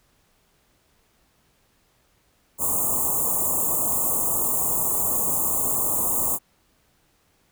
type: band-stop noise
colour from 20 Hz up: white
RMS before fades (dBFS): -23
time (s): 2.58-6.39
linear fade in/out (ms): 50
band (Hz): 1200 to 6800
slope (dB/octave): 96
effects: pink hiss -64 dBFS RMS until 7.51 s